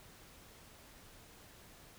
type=silence; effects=pink hiss -58 dBFS RMS until 1.98 s